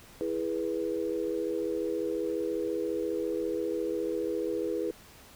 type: chord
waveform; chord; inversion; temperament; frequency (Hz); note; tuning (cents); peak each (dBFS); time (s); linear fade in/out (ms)
sine; E major; none; equal with one note detuned; 329.6 / 415.3 / 489.9; E4 / G#4 / B4; 0 / 0 / -14; -33; 0.21-4.91; 0
effects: pink hiss -53 dBFS RMS until 5.35 s